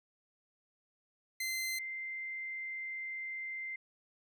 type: tone pair in turn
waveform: sawtooth / sine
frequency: 2072 / 2085 Hz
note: C7 / C7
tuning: -17 / -7 cents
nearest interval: unison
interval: 10 cents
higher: second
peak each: -31 / -38 dBFS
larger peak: first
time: 1.4-1.79 / 1.79-3.76 s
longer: second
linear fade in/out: 5 ms
effects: none